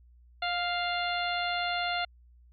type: harmonic tone with a mistuned harmonic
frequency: 699 Hz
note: F5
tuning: 1 cent sharp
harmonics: 1 / 2 / 3 / 4 / 5 / 6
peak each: -31 / -34 / -36 / -37 / -38 / -39 dBFS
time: 0.42-2.05 s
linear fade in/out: 5 ms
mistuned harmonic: 1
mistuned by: +17 cents
effects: added 60 Hz sine -54 dBFS peak until 2.52 s + MP3 96 kbps